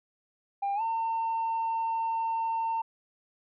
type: tone with pitch glide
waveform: sine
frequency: 798 to 906.1 Hz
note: G5 to A#5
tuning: +31 to -49 cents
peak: -25 dBFS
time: 0.62-2.82 s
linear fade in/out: 10 ms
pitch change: +220 cents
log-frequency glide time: 0.75-0.82 s
effects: tanh soft clip ceiling -25 dBFS